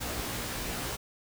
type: noise with comb filter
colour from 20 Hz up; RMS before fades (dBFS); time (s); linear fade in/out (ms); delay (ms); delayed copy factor
pink; -35; 0-0.97; 20; 17; +0.8
effects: none